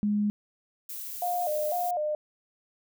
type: tone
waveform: sine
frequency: 207.7 Hz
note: G#3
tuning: in tune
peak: -23 dBFS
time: 0.03-0.3 s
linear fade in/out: 0 ms
type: noise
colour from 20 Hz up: violet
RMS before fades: -38 dBFS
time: 0.89-1.91 s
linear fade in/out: 5 ms
type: tone with vibrato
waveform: sine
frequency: 656 Hz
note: E5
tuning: 9 cents flat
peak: -26 dBFS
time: 1.22-2.15 s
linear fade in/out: 2 ms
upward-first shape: square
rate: 2 Hz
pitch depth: 140 cents each way
effects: none